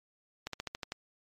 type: slowing click train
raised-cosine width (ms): 0.2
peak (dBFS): -19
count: 7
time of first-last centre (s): 0.47-0.921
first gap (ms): 63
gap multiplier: 1.07
effects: MP3 64 kbps